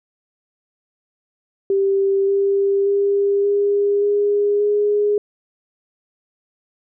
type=tone with pitch steps; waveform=sine; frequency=392 / 396.3 / 400.7 / 405.1 / 409.6 / 414.1 Hz; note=G4 / G4 / G4 / G#4 / G#4 / G#4; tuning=0 / +19 / +38 / -43 / -24 / -5 cents; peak=-14 dBFS; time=1.7-5.18 s; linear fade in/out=2 ms; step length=580 ms; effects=none